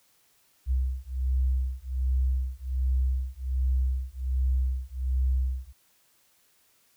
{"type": "beating tone pair", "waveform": "sine", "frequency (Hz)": [63.8, 65.1], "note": ["C2", "C2"], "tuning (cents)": [-43, -8], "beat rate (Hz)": 1.3, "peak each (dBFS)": -27, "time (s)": [0.66, 5.73], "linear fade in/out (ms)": 50, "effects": ["white hiss -65 dBFS RMS until 6.96 s"]}